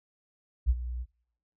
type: tone with ADSR envelope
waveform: sine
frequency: 60.9 Hz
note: B1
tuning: 24 cents flat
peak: -17 dBFS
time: 0.66-1.06 s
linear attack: 37 ms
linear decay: 40 ms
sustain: -15 dB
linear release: 45 ms
effects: noise-tail reverb RT60 0.8 s tail -26 dB re dry + tanh soft clip ceiling -14 dBFS